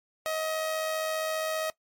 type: tone with amplitude modulation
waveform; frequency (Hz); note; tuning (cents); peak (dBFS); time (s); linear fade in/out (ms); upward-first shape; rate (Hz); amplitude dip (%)
sawtooth; 632; D#5; +27; -23; 0.26-1.7; 0; sine; 95.1; 35
effects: noise-tail reverb RT60 0.1 s tail -20 dB re dry + MP3 96 kbps